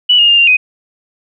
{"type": "tone with pitch steps", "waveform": "sine", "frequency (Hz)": [2955, 2845, 2809, 2779, 2505], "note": ["F#7", "F7", "F7", "F7", "D#7"], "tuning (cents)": [-3, 31, 9, -9, 11], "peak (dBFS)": -5, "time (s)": [0.09, 0.57], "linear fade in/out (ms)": 10, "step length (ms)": 96, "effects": []}